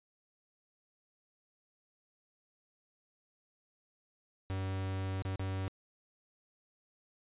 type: tone with dropouts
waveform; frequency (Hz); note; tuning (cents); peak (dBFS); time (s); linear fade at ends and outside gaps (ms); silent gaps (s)
45% pulse; 95.4; G2; -47; -34; 4.5-5.68; 0; 5.221-5.251 / 5.358-5.395
effects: resampled to 8000 Hz